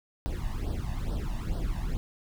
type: noise with flanger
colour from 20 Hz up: brown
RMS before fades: -31 dBFS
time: 0.26-1.97 s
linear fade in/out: 0 ms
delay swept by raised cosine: 0.21 to 1.11 ms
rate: 2.3 Hz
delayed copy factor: +0.9
effects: none